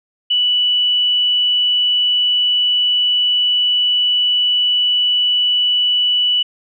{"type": "tone", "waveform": "sine", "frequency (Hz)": 2960, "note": "F#7", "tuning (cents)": 0, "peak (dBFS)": -12, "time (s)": [0.3, 6.43], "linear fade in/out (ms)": 10, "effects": []}